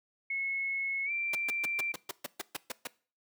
sine tone with pitch glide, 2185 to 2355 Hz, C#7 to D7, -26 to +4 cents, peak -31 dBFS, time 0.3-1.92 s, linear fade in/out 5 ms, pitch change +130 cents, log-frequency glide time 1.05-1.11 s
pink noise bursts, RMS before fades -35 dBFS, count 11, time 1.33-2.872 s, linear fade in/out 5 ms, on 22 ms, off 130 ms
effects noise-tail reverb RT60 0.4 s tail -21 dB re dry + high-pass 300 Hz 12 dB/octave

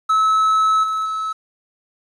triangle tone with level steps, 1297 Hz, E6, 28 cents flat, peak -11 / -17 / -19 dBFS, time 0.09-1.33 s, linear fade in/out 10 ms, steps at 0.83 / 1.05 s, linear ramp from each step 10 ms, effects resampled to 24000 Hz + 8-bit

